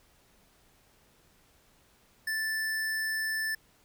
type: tone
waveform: square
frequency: 1760 Hz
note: A6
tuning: in tune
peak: -30 dBFS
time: 2.27-3.55 s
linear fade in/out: 5 ms
effects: pink hiss -64 dBFS RMS until 3.84 s